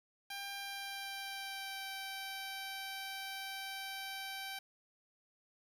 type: tone with pitch glide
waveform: 10% pulse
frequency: 795 to 777.3 Hz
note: G5 to G5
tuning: +24 to -15 cents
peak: -33 dBFS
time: 0.3-4.59 s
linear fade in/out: 5 ms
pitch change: -39 cents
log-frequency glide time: 0.53-1.92 s
effects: 10-bit